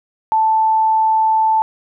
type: tone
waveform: sine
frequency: 880 Hz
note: A5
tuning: in tune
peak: -11 dBFS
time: 0.32-1.62 s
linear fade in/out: 0 ms
effects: none